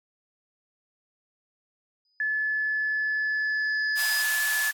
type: tone with exponential growth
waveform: sine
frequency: 4978 Hz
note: D#8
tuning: in tune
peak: -29 dBFS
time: 2.05-4.22 s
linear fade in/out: 2 ms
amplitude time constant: 470 ms
type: tone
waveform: sine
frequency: 1726 Hz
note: A6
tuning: 34 cents flat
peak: -24 dBFS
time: 2.2-4.71 s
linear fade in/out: 2 ms
type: band-pass noise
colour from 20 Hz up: white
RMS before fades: -31 dBFS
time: 3.95-4.73 s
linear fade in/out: 50 ms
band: 700 to 16000 Hz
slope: 48 dB/octave
effects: none